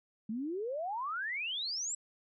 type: exponential sweep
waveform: sine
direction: up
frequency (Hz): 207.8 to 7920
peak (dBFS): -34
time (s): 0.29-1.95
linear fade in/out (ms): 5
effects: none